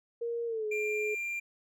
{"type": "tone with pitch glide", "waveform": "sine", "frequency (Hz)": [468.4, 424.6], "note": ["A#4", "G#4"], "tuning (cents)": [8, 38], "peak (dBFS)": -31, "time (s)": [0.21, 1.15], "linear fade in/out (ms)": 10, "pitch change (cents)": -170, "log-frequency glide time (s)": [0.46, 0.67]}
{"type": "tone", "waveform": "triangle", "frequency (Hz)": 2383, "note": "D7", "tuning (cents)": 25, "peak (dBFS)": -31, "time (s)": [0.71, 1.4], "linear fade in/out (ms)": 10}
{"effects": []}